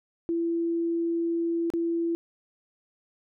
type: tone with dropouts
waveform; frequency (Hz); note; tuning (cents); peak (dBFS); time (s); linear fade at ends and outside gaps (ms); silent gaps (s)
sine; 335.9; E4; +33; -24; 0.29-2.15; 0; 1.702-1.737
effects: none